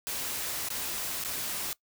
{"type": "noise with dropouts", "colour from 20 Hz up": "white", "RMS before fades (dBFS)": -34, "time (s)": [0.07, 1.73], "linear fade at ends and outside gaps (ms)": 0, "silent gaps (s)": [[0.686, 0.703], [1.238, 1.248]], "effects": ["noise-tail reverb RT60 0.1 s tail -21 dB re dry"]}